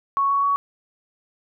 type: tone with pitch steps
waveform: sine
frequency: 1108.7 / 1117.1 / 1125.5 Hz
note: C#6 / C#6 / C#6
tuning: 0 / +13 / +26 cents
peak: -17 dBFS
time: 0.17-0.56 s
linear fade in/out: 0 ms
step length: 130 ms
effects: none